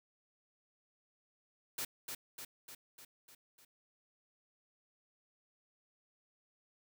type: noise with echo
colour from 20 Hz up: white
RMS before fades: -39 dBFS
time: 1.78-1.85 s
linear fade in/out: 5 ms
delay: 300 ms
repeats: 6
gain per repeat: -4 dB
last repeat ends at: 3.65 s
effects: none